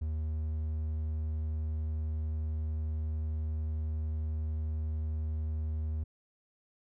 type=tone; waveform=triangle; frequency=77.78 Hz; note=D#2; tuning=in tune; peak=-29 dBFS; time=0.01-6.04 s; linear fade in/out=10 ms; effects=none